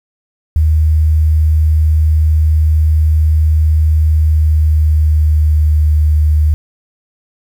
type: tone with pitch glide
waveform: sine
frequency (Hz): 77.78 to 76.14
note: D#2 to D#2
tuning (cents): 0 to -37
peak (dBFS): -7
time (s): 0.56-6.54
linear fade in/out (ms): 0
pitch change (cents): -37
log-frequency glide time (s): 4.07-5.86
effects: 7-bit